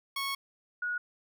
15% pulse / sine tone pair in turn, 1102 / 1454.1 Hz, C#6 / F#6, -11 / -31 cents, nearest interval perfect fourth, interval 480 cents, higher second, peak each -25 / -30 dBFS, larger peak first, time 0.16-0.35 / 0.82-0.98 s, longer first, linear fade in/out 5 ms, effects none

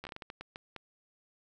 slowing click train, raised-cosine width 0.3 ms, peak -26 dBFS, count 11, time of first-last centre 0.04-0.763 s, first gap 12 ms, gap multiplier 1.37, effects none

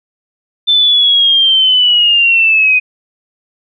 sine linear sweep, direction down, 3553 to 2489 Hz, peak -6 dBFS, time 0.67-2.8 s, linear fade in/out 20 ms, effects none

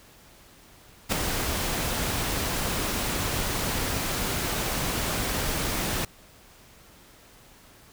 pink noise with ADSR envelope, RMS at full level -22 dBFS, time 1.09-6.05 s, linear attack 32 ms, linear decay 5 ms, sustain -6 dB, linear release 4 ms, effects pink hiss -53 dBFS RMS until 7.92 s

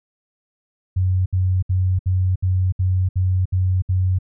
sine tone bursts, 92.6 Hz, F#2, 2 cents sharp, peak -15 dBFS, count 9, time 0.96-4.188 s, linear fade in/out 10 ms, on 300 ms, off 66 ms, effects none

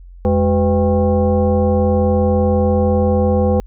sine tone with frequency modulation, 208.3 Hz, G#3, 5 cents sharp, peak -11 dBFS, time 0.25-3.6 s, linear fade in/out 0 ms, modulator 293 Hz, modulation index 1.5, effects added 44 Hz sine -35 dBFS peak until 3.66 s

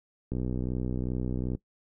click train, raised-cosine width 3 ms, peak -19 dBFS, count 78, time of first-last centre 0.32-1.55 s, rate 62.6 Hz, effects noise-tail reverb RT60 0.1 s tail -19 dB re dry

